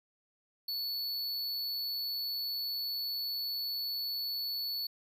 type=tone; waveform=square; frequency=4435 Hz; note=C#8; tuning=in tune; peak=-34 dBFS; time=0.68-4.87 s; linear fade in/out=5 ms; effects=none